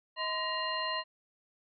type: tone cluster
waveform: sine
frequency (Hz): 635 / 1026 / 1890 / 2812 / 4162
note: D#5 / C6 / A#6 / F7 / C8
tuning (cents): +35 / -34 / +23 / +11 / -10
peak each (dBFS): -40 / -35 / -38 / -38 / -39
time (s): 0.16-1.04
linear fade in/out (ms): 50
effects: none